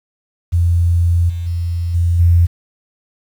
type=tone with level steps; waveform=sine; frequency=85.9 Hz; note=F2; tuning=28 cents flat; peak=-10 / -19 / -16 / -11 / -7 dBFS; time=0.52-2.47 s; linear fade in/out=20 ms; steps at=1.29 / 1.46 / 1.94 / 2.19 s; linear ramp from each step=10 ms; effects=7-bit